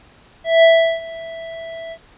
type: tone with ADSR envelope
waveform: square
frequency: 659.3 Hz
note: E5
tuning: in tune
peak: -7 dBFS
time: 0.44-1.98 s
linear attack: 190 ms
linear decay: 370 ms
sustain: -22 dB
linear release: 58 ms
effects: pink hiss -49 dBFS RMS until 2.17 s + resampled to 8000 Hz